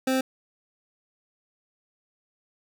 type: tone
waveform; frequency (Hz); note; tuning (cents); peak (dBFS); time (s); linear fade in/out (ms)
25% pulse; 261.6; C4; 0; -18; 0.07-0.21; 5
effects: none